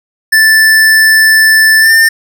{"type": "tone with pitch glide", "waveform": "square", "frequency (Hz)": [1760, 1799.1], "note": ["A6", "A6"], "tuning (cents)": [0, 38], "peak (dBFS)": -4, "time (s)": [0.32, 2.09], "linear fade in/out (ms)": 10, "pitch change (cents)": 38, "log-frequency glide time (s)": [1.8, 1.91], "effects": []}